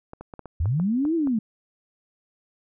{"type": "clicks", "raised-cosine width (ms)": 1, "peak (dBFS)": -24, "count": 9, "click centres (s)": [0.134, 0.21, 0.338, 0.393, 0.457, 0.657, 0.799, 1.052, 1.273]}
{"type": "linear two-way sweep", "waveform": "sine", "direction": "up then down", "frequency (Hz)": [69.3, 340.7, 206.4], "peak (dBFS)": -20, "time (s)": [0.6, 1.39], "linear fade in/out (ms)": 5, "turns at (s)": 1.15}
{"effects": []}